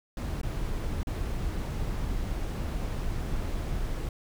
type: noise with dropouts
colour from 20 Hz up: brown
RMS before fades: -31 dBFS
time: 0.17-4.09 s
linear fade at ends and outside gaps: 2 ms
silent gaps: 0.415-0.431 / 1.032-1.07 s
effects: none